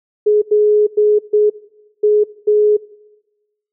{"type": "tone bursts at uneven times", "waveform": "sine", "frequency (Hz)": 420.5, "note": "G#4", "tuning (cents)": 22, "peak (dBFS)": -8, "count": 6, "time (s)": [[0.26, 0.42], [0.51, 0.87], [0.97, 1.19], [1.33, 1.5], [2.03, 2.24], [2.47, 2.77]], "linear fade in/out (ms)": 10, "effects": ["noise-tail reverb RT60 1.0 s tail -20 dB re dry"]}